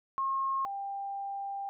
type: tone pair in turn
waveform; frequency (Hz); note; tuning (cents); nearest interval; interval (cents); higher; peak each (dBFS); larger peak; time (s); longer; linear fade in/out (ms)
sine; 1078 / 793.5; C#6 / G5; -49 / +21; perfect fourth; 530; first; -28 / -34; first; 0.18-0.65 / 0.65-1.69; second; 0
effects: none